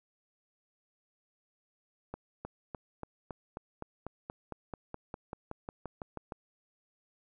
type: accelerating click train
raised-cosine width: 1 ms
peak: -25 dBFS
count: 20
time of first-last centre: 2.14-6.322 s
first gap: 310 ms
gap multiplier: 0.96
effects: none